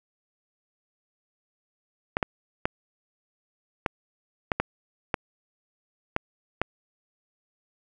clicks, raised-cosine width 0.5 ms, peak -8 dBFS, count 9, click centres 2.169 / 2.228 / 2.655 / 3.862 / 4.518 / 4.6 / 5.142 / 6.164 / 6.616 s, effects none

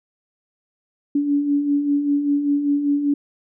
sine beating tone pair, 282.6 / 287.7 Hz, C#4 / D4, +34 / -36 cents, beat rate 5.1 Hz, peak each -26 / -17 dBFS, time 1.15-3.14 s, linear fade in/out 5 ms, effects none

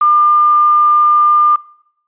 sine tone with quantisation, 1201 Hz, D6, 38 cents sharp, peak -7 dBFS, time 0.01-1.56 s, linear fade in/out 5 ms, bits 5, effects noise-tail reverb RT60 0.7 s tail -21 dB re dry + resampled to 8000 Hz

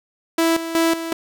sawtooth tone with tremolo, 329.6 Hz, E4, in tune, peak -11 dBFS, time 0.38-1.13 s, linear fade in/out 5 ms, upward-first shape square, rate 2.7 Hz, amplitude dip 70%, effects none

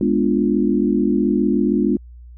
sine chord, G# diminished seventh, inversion none, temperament equal, 207.7 / 246.9 / 293.7 / 349.2 Hz, G#3 / B3 / D4 / F4, 0 / 0 / 0 / 0 cents, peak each -19 / -20 / -20 / -21 dBFS, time 0.01-1.97 s, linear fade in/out 2 ms, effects added 60 Hz sine -37 dBFS peak until 2.37 s

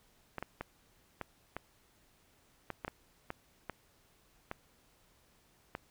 clicks, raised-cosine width 0.5 ms, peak -23 dBFS, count 12, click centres 0.383 / 0.426 / 0.61 / 1.213 / 1.566 / 2.703 / 2.848 / 2.88 / 3.304 / 3.697 / 4.514 / 5.751 s, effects pink hiss -68 dBFS RMS until 5.9 s

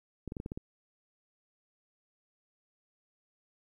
clicks, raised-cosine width 3 ms, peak -25 dBFS, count 7, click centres 0.277 / 0.321 / 0.368 / 0.401 / 0.461 / 0.519 / 0.575 s, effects 11-bit

